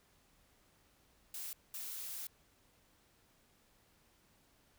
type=noise bursts at uneven times; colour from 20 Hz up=blue; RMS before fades=-44 dBFS; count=2; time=1.34-1.53 / 1.74-2.27 s; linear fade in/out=2 ms; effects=pink hiss -70 dBFS RMS until 4.78 s